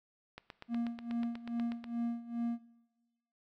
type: click train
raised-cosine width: 0.3 ms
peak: -29 dBFS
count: 13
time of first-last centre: 0.38-1.842 s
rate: 8.21 Hz
type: tone with tremolo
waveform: triangle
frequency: 234.8 Hz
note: A#3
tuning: 13 cents sharp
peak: -29 dBFS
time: 0.68-2.59 s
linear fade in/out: 50 ms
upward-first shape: sine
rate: 2.4 Hz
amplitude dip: 85%
effects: noise-tail reverb RT60 1.0 s tail -17 dB re dry